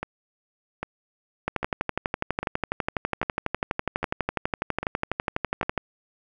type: two click trains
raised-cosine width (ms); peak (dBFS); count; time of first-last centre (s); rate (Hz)
0.5; -14 / -9; 8 / 53; 0.03-5.63 / 1.48-5.778; 1.25 / 12.1
effects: none